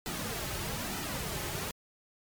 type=noise with flanger; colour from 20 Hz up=pink; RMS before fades=-36 dBFS; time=0.06-1.71 s; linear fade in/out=0 ms; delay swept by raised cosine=1.8 to 4.3 ms; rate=1.1 Hz; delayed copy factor=-0.6; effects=MP3 96 kbps